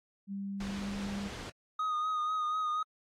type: tone with pitch glide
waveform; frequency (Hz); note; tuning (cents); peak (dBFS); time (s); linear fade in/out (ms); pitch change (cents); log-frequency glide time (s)
sine; 197.8 to 200.3; G3 to G3; +16 to +38; -35; 0.27-1.31; 50; +22; 0.65-0.91
type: noise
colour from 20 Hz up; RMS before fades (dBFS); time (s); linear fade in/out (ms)
pink; -43; 0.6-1.5; 5
type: tone with vibrato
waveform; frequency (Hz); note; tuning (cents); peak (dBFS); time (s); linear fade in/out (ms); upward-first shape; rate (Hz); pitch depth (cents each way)
triangle; 1244.5; D#6; 0; -28; 1.79-2.83; 5; sine; 4.1; 31
effects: low-pass 6000 Hz 12 dB/octave + AAC 48 kbps